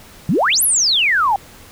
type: exponential two-way sweep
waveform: sine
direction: up then down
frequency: 142.2 to 12000 to 762 Hz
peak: -12 dBFS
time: 0.29-1.36 s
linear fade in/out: 2 ms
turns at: 0.63 s
effects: pink hiss -42 dBFS RMS until 1.71 s